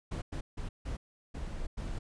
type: noise bursts at uneven times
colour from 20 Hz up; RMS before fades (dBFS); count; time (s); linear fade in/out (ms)
brown; -37; 6; 0.11-0.22 / 0.32-0.41 / 0.57-0.69 / 0.85-0.97 / 1.34-1.67 / 1.77-1.99; 10
effects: resampled to 22050 Hz